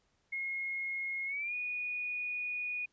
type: tone with pitch glide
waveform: sine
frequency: 2157 to 2463 Hz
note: C#7 to D#7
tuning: -48 to -18 cents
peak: -34 dBFS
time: 0.32-2.86 s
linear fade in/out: 10 ms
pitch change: +230 cents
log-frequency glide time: 1.26-1.54 s
effects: pink hiss -75 dBFS RMS until 2.92 s + resampled to 16000 Hz